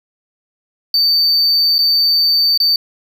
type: tone with dropouts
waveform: triangle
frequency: 4581 Hz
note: D8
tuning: 44 cents flat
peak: -9 dBFS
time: 0.94-2.76 s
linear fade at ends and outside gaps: 2 ms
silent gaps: 1.783-1.789 / 2.576-2.601 s
effects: none